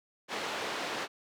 pink band-pass noise, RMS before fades -36 dBFS, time 0.28-1.08 s, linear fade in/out 50 ms, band 400 to 4200 Hz, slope 12 dB/octave, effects none

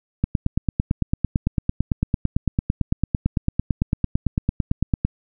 click train, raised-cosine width 5 ms, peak -6 dBFS, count 44, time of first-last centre 0.24-5.05 s, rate 8.94 Hz, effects none

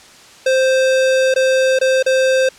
square tone with dropouts, 523.3 Hz, C5, in tune, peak -12 dBFS, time 0.46-2.49 s, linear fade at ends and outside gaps 5 ms, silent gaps 1.341-1.36 / 1.789-1.812 / 2.027-2.062 s, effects white hiss -42 dBFS RMS until 2.58 s + low-pass 7000 Hz 12 dB/octave

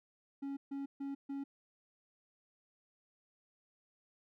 triangle tone bursts, 277.2 Hz, C#4, in tune, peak -36 dBFS, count 4, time 0.42-1.44 s, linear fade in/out 10 ms, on 150 ms, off 140 ms, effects none

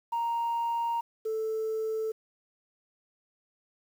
sine tone pair in turn, 932.3 / 440 Hz, A#5 / A4, 0 / 0 cents, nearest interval octave + minor second, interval 1300 cents, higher first, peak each -25 / -27 dBFS, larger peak first, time 0.12-1.01 / 1.25-2.12 s, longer first, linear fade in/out 10 ms, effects tanh soft clip ceiling -25 dBFS + 9-bit

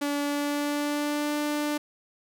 sawtooth tone with pitch glide, 287.7 to 296.1 Hz, D4 to D4, -36 to +14 cents, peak -22 dBFS, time 0.01-1.78 s, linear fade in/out 10 ms, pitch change +50 cents, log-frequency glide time 0.2-1.36 s, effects none

